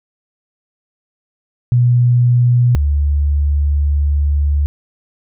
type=tone pair in turn; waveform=sine; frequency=122.1 / 72.4 Hz; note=B2 / D2; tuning=-19 / -24 cents; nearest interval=major sixth; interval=905 cents; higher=first; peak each=-8 / -11 dBFS; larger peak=first; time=1.72-2.75 / 2.75-4.66 s; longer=second; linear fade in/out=0 ms; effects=none